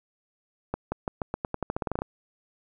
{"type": "accelerating click train", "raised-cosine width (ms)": 1, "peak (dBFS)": -14, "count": 16, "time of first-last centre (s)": [0.74, 2.02], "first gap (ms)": 180, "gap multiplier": 0.88, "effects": []}